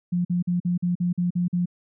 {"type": "tone bursts", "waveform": "sine", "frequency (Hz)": 176.5, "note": "F3", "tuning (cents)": 19, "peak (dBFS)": -20, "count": 9, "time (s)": [0.12, 1.658], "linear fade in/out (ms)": 10, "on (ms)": 130, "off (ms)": 46, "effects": []}